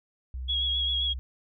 sine tone, 63.6 Hz, C2, 48 cents flat, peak -32 dBFS, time 0.34-1.19 s, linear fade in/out 0 ms
sine tone with vibrato, 3322 Hz, G#7, in tune, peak -25 dBFS, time 0.48-1.14 s, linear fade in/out 20 ms, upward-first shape triangle, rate 7.6 Hz, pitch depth 32 cents each way
effects none

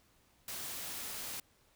white noise, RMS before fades -42 dBFS, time 0.48-1.4 s, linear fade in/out 2 ms, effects pink hiss -69 dBFS RMS until 1.75 s

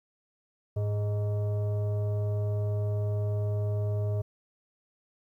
sine tone with frequency modulation, 104.7 Hz, G#2, 15 cents sharp, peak -25 dBFS, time 0.76-4.22 s, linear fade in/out 10 ms, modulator 519 Hz, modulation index 0.46, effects tanh soft clip ceiling -21 dBFS + 11-bit

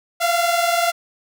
sawtooth tone pair together, 682.6 / 703 Hz, F5 / F5, -40 / +11 cents, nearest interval minor second, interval 51 cents, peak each -14 / -18 dBFS, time 0.2-0.92 s, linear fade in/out 20 ms, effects none

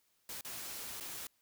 white noise with dropouts, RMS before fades -44 dBFS, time 0.29-1.27 s, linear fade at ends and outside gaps 2 ms, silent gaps 0.41-0.448 / 1.001-1.007 s, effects white hiss -75 dBFS RMS until 1.41 s

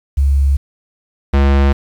sine / square tone pair in turn, 69.3 / 69.3 Hz, C#2 / C#2, 0 / 0 cents, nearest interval unison, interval 0 cents, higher neither, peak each -9 dBFS, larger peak neither, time 0.17-0.57 / 1.33-1.73 s, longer neither, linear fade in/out 10 ms, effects low-pass 3000 Hz 12 dB/octave + 7-bit

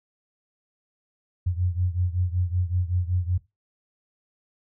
sine beating tone pair, 88.1 / 93.4 Hz, F2 / F#2, +16 / +17 cents, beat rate 5.3 Hz, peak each -24 / -27 dBFS, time 1.46-3.38 s, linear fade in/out 10 ms, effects noise-tail reverb RT60 0.2 s tail -17 dB re dry

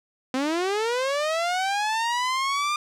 sawtooth linear sweep, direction up, 251.6 to 1208 Hz, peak -19 dBFS, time 0.34-2.76 s, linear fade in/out 2 ms, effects low-pass 7000 Hz 12 dB/octave + 10-bit

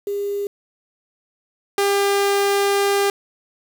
sine / sawtooth tone pair in turn, 404 / 400.1 Hz, G#4 / G4, -48 / +35 cents, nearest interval unison, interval 17 cents, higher first, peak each -21 / -12 dBFS, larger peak second, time 0.07-0.47 / 1.78-3.1 s, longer second, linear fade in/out 2 ms, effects 7-bit

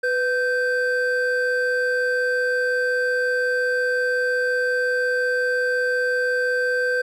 triangle tone pair together, 497.8 / 1559 Hz, B4 / G6, +14 / -10 cents, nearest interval octave + minor sixth, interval 1976 cents, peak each -20 dBFS, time 0.03-7.02 s, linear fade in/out 10 ms, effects none

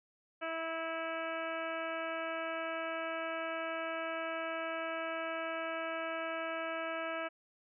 harmonic tone, 326.3 Hz, E4, 18 cents flat, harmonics 1 / 2 / 3 / 4 / 5 / 6 / 7 / 8 / 9, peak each -46 / -39 / -49 / -42 / -44 / -54 / -46 / -49 / -52 dBFS, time 0.41-7.29 s, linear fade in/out 20 ms, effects none

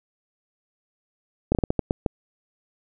slowing click train, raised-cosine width 2 ms, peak -7 dBFS, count 8, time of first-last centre 1.52-2.062 s, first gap 29 ms, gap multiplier 1.32, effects none

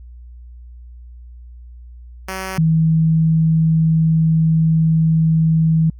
5% pulse / sine tone pair in turn, 189.3 / 160.64 Hz, F#3 / E3, +40 / -44 cents, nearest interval minor third, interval 284 cents, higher first, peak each -13 / -11 dBFS, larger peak second, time 2.28-2.58 / 2.58-5.9 s, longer second, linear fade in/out 5 ms, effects added 60 Hz sine -35 dBFS peak until 5.99 s

